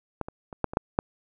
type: clicks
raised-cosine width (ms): 1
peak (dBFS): -15 / -22 / -25 / -9 / -21 / -7 / -7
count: 7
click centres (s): 0.213 / 0.285 / 0.528 / 0.643 / 0.735 / 0.771 / 0.989
effects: none